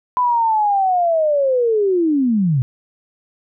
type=linear sweep; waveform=sine; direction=down; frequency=1007 to 120 Hz; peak=-13 dBFS; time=0.17-2.62 s; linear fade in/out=0 ms; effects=none